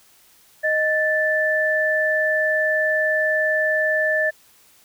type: tone pair together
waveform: sine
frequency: 622.3 / 1760 Hz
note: D#5 / A6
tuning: 0 / 0 cents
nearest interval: octave + tritone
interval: 1800 cents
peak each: -21 / -19 dBFS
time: 0.63-4.31 s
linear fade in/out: 20 ms
effects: white hiss -54 dBFS RMS until 4.84 s